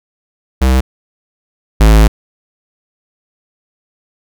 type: tone pair in turn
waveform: square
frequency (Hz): 64.7 / 53.9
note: C2 / A1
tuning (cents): -19 / -35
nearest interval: minor third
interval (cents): 316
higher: first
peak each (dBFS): -8 / -4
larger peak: second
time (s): 0.61-0.81 / 1.8-2.08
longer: second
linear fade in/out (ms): 10
effects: none